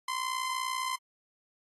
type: tone with amplitude modulation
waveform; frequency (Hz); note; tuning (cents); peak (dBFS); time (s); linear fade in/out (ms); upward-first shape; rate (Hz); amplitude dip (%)
sawtooth; 1035; C6; -19; -24; 0.08-0.96; 5; sine; 60.1; 70
effects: AAC 32 kbps